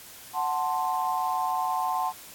sine chord, F# diminished, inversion none, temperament equal, 740 / 880 / 1046.5 Hz, F#5 / A5 / C6, 0 / 0 / 0 cents, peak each -29 dBFS, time 0.33-2.13 s, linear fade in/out 50 ms, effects white hiss -46 dBFS RMS until 2.34 s + AAC 64 kbps

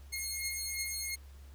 10% pulse beating tone pair, 2148 / 2150.9 Hz, C7 / C7, +45 / +47 cents, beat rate 2.9 Hz, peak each -30 / -28 dBFS, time 0.12-1.16 s, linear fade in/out 20 ms, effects added 69 Hz sine -49 dBFS peak until 1.54 s + pink hiss -63 dBFS RMS until 1.54 s

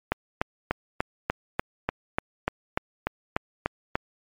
click train, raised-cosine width 0.5 ms, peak -8 dBFS, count 14, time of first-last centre 0.12-3.955 s, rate 3.39 Hz, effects MP3 96 kbps

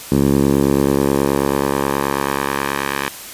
10% pulse tone with band-pass filter sweep, 69.3 Hz, C#2, in tune, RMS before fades -17 dBFS, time 0.12-3.09 s, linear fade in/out 0 ms, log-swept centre 240 to 1900 Hz, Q 0.89, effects white hiss -33 dBFS RMS until 3.33 s + resampled to 32000 Hz

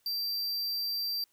square tone, 4699 Hz, D8, in tune, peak -31 dBFS, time 0.06-1.24 s, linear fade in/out 2 ms, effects white hiss -71 dBFS RMS until 1.32 s

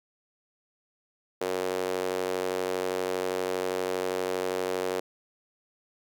sawtooth tone with high-pass filter, 92.5 Hz, F#2, in tune, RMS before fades -30 dBFS, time 1.41-5 s, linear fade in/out 5 ms, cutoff 440 Hz, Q 3.1, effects none

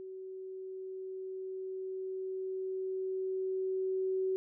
sine tone with level ramp, 377.7 Hz, F#4, 36 cents sharp, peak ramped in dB -42 to -29 dBFS, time 0-4.36 s, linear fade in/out 0 ms, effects none

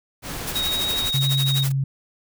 pink noise, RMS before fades -31 dBFS, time 0.22-1.12 s, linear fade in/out 50 ms
white noise with tremolo, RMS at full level -27 dBFS, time 0.47-1.72 s, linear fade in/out 5 ms, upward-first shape triangle, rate 12 Hz, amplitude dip 95%
sine tone with vibrato, 3777 Hz, A#7, 22 cents sharp, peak -22 dBFS, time 0.55-1.64 s, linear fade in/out 10 ms, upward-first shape sine, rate 10 Hz, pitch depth 12 cents each way
sine tone, 136.1 Hz, C#3, 31 cents flat, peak -19 dBFS, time 1.14-1.84 s, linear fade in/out 5 ms
effects none

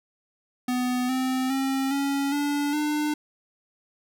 square tone with pitch steps, 249.6 / 258.9 / 268.4 / 278.4 / 288.7 / 299.4 Hz, B3 / C4 / C4 / C#4 / D4 / D4, +19 / -18 / +44 / +8 / -30 / +33 cents, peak -24 dBFS, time 0.68-3.14 s, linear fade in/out 5 ms, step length 410 ms, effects none

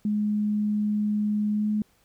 sine tone with pitch glide, 209.7 to 211.8 Hz, G#3 to G#3, +17 to +34 cents, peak -22 dBFS, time 0.05-1.82 s, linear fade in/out 2 ms, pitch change +17 cents, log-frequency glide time 1.52-1.69 s, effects pink hiss -64 dBFS RMS until 2.04 s

